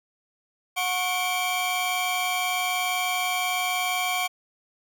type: tone cluster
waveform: 45% pulse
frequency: 729 / 1098 / 2324 / 3193 Hz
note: F#5 / C#6 / D7 / G7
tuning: -26 / -17 / -19 / +31 cents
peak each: -28 / -32 / -28 / -32 dBFS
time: 0.76-4.28 s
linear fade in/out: 20 ms
effects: none